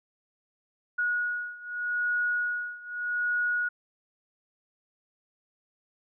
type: beating tone pair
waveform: sine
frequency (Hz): 1453 / 1453.82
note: F#6 / F#6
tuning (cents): -32 / -31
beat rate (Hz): 0.82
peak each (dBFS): -29 / -31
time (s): 0.98-3.69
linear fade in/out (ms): 10
effects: none